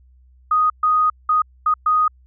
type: tone bursts at uneven times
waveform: sine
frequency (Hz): 1244.5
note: D#6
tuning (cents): 0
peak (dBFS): -13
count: 5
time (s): 0.51-0.7 / 0.83-1.1 / 1.29-1.42 / 1.66-1.74 / 1.86-2.08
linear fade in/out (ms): 5
effects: added 63 Hz sine -48 dBFS peak until 2.26 s